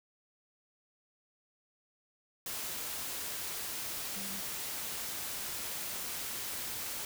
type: tone in noise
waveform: sine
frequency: 196 Hz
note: G3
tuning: in tune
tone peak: -46 dBFS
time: 4.16-4.4 s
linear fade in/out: 2 ms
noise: white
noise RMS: -39 dBFS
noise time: 2.46-7.05 s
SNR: -10 dB
effects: none